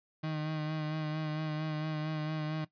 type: tone with vibrato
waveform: 35% pulse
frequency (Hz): 154.8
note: D#3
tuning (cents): -9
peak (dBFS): -31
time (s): 0.23-2.65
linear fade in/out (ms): 10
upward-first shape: sine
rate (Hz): 4.4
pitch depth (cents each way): 28
effects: noise-tail reverb RT60 0.1 s tail -17 dB re dry + resampled to 11025 Hz